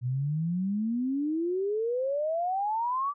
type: exponential sweep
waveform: sine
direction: up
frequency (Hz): 120 to 1174.7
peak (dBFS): -26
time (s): 0.01-3.14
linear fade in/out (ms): 50
effects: none